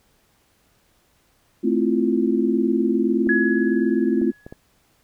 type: chord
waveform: sine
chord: F major seventh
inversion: first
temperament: equal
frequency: 220 / 261.6 / 329.6 / 349.2 Hz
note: A3 / C4 / E4 / F4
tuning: 0 / 0 / 0 / 0 cents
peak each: -22 / -22 / -24 / -22 dBFS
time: 1.63-4.32 s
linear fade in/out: 20 ms
type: clicks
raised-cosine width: 2 ms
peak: -23 dBFS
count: 4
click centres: 3.271 / 4.216 / 4.465 / 4.525 s
type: tone with exponential decay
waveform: sine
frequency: 1683 Hz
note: G#6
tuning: 23 cents sharp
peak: -17 dBFS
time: 3.29-4.54 s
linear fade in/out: 2 ms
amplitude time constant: 270 ms
effects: pink hiss -62 dBFS RMS until 5.03 s